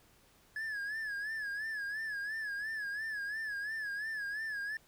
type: tone with vibrato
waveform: triangle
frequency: 1700 Hz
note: G#6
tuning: 40 cents sharp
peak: -34 dBFS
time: 0.56-4.77 s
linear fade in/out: 2 ms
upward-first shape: sine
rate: 2.9 Hz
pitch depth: 93 cents each way
effects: pink hiss -65 dBFS RMS until 4.87 s